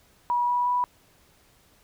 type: tone with pitch steps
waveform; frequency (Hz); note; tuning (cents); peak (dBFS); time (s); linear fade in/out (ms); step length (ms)
sine; 968 / 975.9 / 983.8; B5 / B5 / B5; -35 / -21 / -7; -21; 0.3-0.84; 0; 180
effects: pink hiss -60 dBFS RMS until 1.83 s